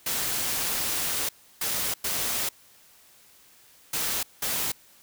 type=noise bursts at uneven times; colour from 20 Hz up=white; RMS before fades=-28 dBFS; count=5; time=0.06-1.29 / 1.61-1.94 / 2.04-2.49 / 3.93-4.23 / 4.42-4.72 s; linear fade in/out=5 ms; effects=white hiss -56 dBFS RMS until 5.02 s